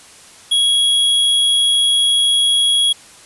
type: tone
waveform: square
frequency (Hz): 3322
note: G#7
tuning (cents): 0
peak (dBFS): -12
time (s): 0.51-2.93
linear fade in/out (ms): 10
effects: white hiss -42 dBFS RMS until 3.25 s + resampled to 24000 Hz